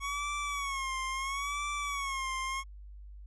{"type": "tone with vibrato", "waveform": "25% pulse", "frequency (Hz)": 1108.7, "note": "C#6", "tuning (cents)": 0, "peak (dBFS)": -29, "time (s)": [0, 2.64], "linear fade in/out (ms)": 50, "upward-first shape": "sine", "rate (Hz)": 0.74, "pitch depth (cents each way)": 89, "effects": ["added 50 Hz sine -45 dBFS peak until 3.26 s", "resampled to 24000 Hz"]}